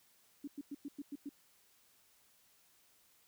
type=tone bursts; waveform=sine; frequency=284.8 Hz; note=C#4; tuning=47 cents sharp; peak=-40 dBFS; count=7; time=0.44-1.292 s; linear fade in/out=5 ms; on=36 ms; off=100 ms; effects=white hiss -69 dBFS RMS until 3.27 s